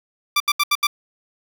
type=tone bursts; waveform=15% pulse; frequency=1174.7 Hz; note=D6; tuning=in tune; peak=-9 dBFS; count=5; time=0.36-0.87 s; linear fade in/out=5 ms; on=42 ms; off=75 ms; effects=none